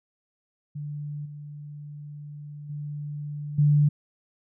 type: tone with level steps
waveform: sine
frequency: 147.1 Hz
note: D3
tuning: 3 cents sharp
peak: -31 / -37 / -31 / -16 dBFS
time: 0.75-3.89 s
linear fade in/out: 10 ms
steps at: 1.25 / 2.69 / 3.58 s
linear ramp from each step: 10 ms
effects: none